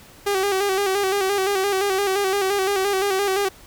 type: tone with vibrato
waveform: sawtooth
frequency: 392 Hz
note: G4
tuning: in tune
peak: -15 dBFS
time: 0.26-3.49 s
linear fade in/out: 10 ms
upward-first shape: square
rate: 5.8 Hz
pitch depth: 54 cents each way
effects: pink hiss -47 dBFS RMS until 3.66 s